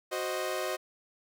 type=chord; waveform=sawtooth; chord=C diminished; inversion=second; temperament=equal; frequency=370 / 523.3 / 622.3 Hz; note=Gb4 / C5 / Eb5; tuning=0 / 0 / 0 cents; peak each=-32 / -32 / -31 dBFS; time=0.11-0.77 s; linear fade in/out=20 ms; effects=none